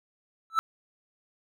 triangle tone with exponential growth, 1318.5 Hz, E6, in tune, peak -14 dBFS, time 0.5-0.59 s, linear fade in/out 0 ms, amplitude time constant 18 ms, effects none

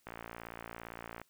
click train, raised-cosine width 0.5 ms, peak -28 dBFS, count 67, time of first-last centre 0.07-1.216 s, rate 57.6 Hz, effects white hiss -72 dBFS RMS until 1.29 s

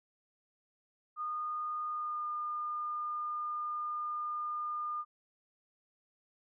sine tone with pitch glide, 1225 to 1211.6 Hz, D#6 to D#6, -27 to -46 cents, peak -34 dBFS, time 1.16-5.05 s, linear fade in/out 50 ms, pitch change -19 cents, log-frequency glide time 1.89-2.27 s, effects none

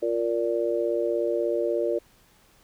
harmonic tone, 116.54 Hz, A#2, in tune, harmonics 3 / 4 / 5, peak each -27 / -27 / -27 dBFS, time 0.02-1.99 s, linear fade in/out 10 ms, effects pink hiss -59 dBFS RMS until 2.63 s

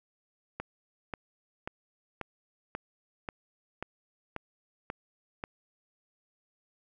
click train, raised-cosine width 0.5 ms, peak -20 dBFS, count 10, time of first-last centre 0.6-5.439 s, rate 1.86 Hz, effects 10-bit

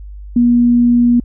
sine tone, 240.2 Hz, B3, 48 cents flat, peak -7 dBFS, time 0.36-1.2 s, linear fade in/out 5 ms, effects added 50 Hz sine -28 dBFS peak until 1.24 s

